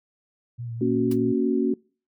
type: tone with vibrato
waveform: sine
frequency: 117.6 Hz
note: A#2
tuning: 16 cents sharp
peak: -30 dBFS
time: 0.58-1.33 s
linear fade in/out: 20 ms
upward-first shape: sine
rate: 4.7 Hz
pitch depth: 37 cents each way
type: chord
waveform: sine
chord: F# major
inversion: first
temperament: equal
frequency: 233.1 / 277.2 / 370 Hz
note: A#3 / C#4 / F#4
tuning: 0 / 0 / 0 cents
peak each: -24 dBFS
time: 0.81-1.74 s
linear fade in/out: 5 ms
type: noise with exponential decay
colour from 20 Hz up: white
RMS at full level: -34 dBFS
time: 1.11-1.18 s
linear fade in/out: 5 ms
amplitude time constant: 15 ms
effects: noise-tail reverb RT60 0.4 s tail -26 dB re dry